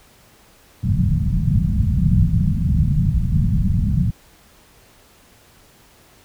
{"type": "low-pass noise", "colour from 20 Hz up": "white", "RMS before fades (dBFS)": -17, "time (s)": [0.83, 4.11], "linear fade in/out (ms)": 10, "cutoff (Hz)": 190, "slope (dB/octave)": 48, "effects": ["pink hiss -51 dBFS RMS until 6.24 s"]}